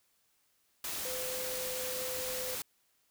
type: tone in noise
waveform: sine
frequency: 510 Hz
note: C5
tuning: 44 cents flat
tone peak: -39 dBFS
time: 1.05-2.55 s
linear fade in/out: 2 ms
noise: white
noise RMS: -38 dBFS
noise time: 0.84-2.62 s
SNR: -4 dB
effects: white hiss -73 dBFS RMS until 3.1 s